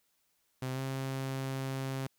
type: tone with pitch glide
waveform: sawtooth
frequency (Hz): 129.8 to 133.76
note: C3 to C3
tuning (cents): -13 to +39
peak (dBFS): -30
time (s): 0.62-2.07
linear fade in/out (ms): 5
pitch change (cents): +52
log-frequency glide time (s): 0.73-0.8
effects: white hiss -75 dBFS RMS until 2.18 s